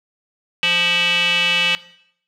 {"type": "tone with band-pass filter", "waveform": "square", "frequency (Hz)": 174.61, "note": "F3", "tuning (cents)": 0, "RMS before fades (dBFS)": -17, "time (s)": [0.63, 1.75], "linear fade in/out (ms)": 0, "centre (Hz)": 2800, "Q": 7.9, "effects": ["noise-tail reverb RT60 0.7 s tail -18 dB re dry"]}